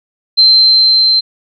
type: tone with level ramp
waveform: sine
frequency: 4115 Hz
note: C8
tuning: 30 cents flat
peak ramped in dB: -3 to -7 dBFS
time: 0.37-1.21 s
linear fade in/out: 20 ms
effects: none